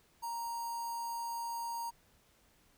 square tone with notch filter, 932.3 Hz, A#5, in tune, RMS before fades -39 dBFS, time 0.22-1.91 s, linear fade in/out 20 ms, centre 2900 Hz, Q 1.4, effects pink hiss -68 dBFS RMS until 2.77 s

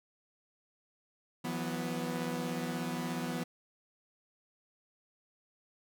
sawtooth chord, E suspended second, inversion none, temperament equal with one note detuned, 164.81 / 181.5 / 246.9 Hz, E3 / F#3 / B3, 0 / -33 / 0 cents, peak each -35 / -36 / -33 dBFS, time 1.44-3.44 s, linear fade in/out 10 ms, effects none

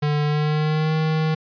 square tone with pitch glide, 148.4 to 157.22 Hz, D3 to D#3, +18 to +18 cents, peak -19 dBFS, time 0.02-1.35 s, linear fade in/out 10 ms, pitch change +100 cents, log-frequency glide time 0.24-0.94 s, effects resampled to 11025 Hz

